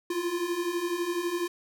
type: beating tone pair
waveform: square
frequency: 339.2 / 351.2 Hz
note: E4 / F4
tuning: +50 / +10 cents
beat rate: 12 Hz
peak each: -34 / -30 dBFS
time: 0.1-1.48 s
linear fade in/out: 5 ms
effects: none